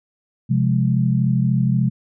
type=chord; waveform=sine; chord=F minor; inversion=second; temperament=equal; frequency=130.81 / 174.61 / 207.7 Hz; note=C3 / F3 / Ab3; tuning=0 / 0 / 0 cents; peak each=-17 / -21 / -21 dBFS; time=0.49-1.9 s; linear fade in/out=20 ms; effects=none